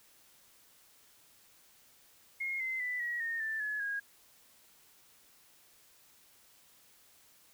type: tone with pitch steps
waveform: sine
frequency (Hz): 2147 / 2065 / 1987.1 / 1911.7 / 1839.1 / 1769.3 / 1702.1 / 1637.5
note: C7 / C7 / B6 / A#6 / A#6 / A6 / G#6 / G#6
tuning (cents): +44 / -23 / +10 / +43 / -24 / +9 / +42 / -25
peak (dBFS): -33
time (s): 2.4-4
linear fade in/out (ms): 10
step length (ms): 200
effects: white hiss -63 dBFS RMS until 7.53 s